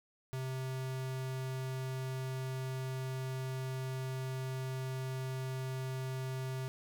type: tone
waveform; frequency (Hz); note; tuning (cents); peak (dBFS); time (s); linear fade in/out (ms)
square; 130.81; C3; 0; -37; 0.33-6.68; 0
effects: none